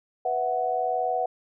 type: chord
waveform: sine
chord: B suspended fourth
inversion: none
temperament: equal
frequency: 493.9 / 659.3 / 740 Hz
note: B4 / E5 / F#5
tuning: 0 / 0 / 0 cents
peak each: -30 / -30 / -25 dBFS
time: 0.25-1.26 s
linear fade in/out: 5 ms
effects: none